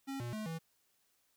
square tone with pitch steps, 271.9 / 119.9 / 215.4 / 163.5 Hz, C#4 / A#2 / A3 / E3, -33 / +49 / -37 / -14 cents, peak -39 dBFS, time 0.07-0.59 s, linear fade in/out 20 ms, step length 130 ms, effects white hiss -75 dBFS RMS until 1.36 s

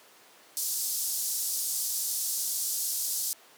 white band-pass noise, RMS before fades -31 dBFS, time 0.57-3.33 s, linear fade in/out 0 ms, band 4900 to 14000 Hz, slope 24 dB/octave, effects pink hiss -55 dBFS RMS until 3.57 s + high-pass 400 Hz 12 dB/octave

